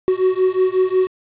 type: beating tone pair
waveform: triangle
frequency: 370 / 375.5 Hz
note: F#4 / F#4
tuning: 0 / +26 cents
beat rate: 5.5 Hz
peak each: -15 dBFS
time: 0.08-1.07 s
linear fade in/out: 0 ms
effects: resampled to 8000 Hz + 7-bit